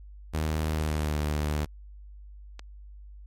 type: tone with pitch glide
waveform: sawtooth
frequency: 78 to 75.04 Hz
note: D#2 to D2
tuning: +5 to +38 cents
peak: -22 dBFS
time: 0.33-1.66 s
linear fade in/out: 20 ms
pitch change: -67 cents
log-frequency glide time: 0.73-1.18 s
type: click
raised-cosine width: 0.2 ms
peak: -23 dBFS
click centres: 2.594 s
effects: added 50 Hz sine -43 dBFS peak until 3.26 s + MP3 64 kbps